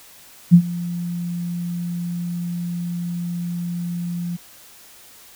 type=tone with ADSR envelope; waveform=sine; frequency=173.6 Hz; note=F3; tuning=10 cents flat; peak=-3 dBFS; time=0.51-4.37 s; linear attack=30 ms; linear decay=75 ms; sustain=-20 dB; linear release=16 ms; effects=white hiss -46 dBFS RMS until 5.35 s